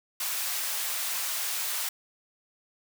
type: high-pass noise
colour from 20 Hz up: white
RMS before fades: -31 dBFS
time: 0.2-1.89 s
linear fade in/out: 5 ms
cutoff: 790 Hz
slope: 12 dB/octave
effects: none